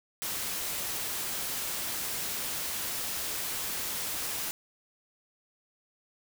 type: noise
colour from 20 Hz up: white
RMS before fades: -34 dBFS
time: 0.22-4.51 s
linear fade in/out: 0 ms
effects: none